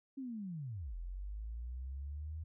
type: linear two-way sweep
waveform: sine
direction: down then up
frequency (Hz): 277.2 to 41.46 to 80.8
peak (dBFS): -40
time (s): 0.17-2.44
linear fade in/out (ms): 10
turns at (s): 0.96
effects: none